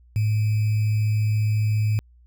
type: tone with sample-and-hold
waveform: sine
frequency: 107.2 Hz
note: A2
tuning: 45 cents flat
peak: -18 dBFS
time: 0.16-1.99 s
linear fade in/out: 0 ms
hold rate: 2450 Hz
effects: added 60 Hz sine -50 dBFS peak until 2.26 s